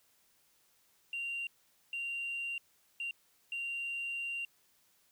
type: tone bursts at uneven times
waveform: sine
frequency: 2769 Hz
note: F7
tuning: 15 cents flat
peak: -34 dBFS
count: 4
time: 1.13-1.47 / 1.93-2.58 / 3-3.11 / 3.52-4.45 s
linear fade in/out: 2 ms
effects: tanh soft clip ceiling -32 dBFS + white hiss -70 dBFS RMS until 5.11 s